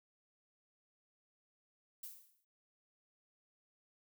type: noise with exponential decay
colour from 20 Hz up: violet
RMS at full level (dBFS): -45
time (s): 2.03-2.45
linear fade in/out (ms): 5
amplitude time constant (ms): 90
effects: none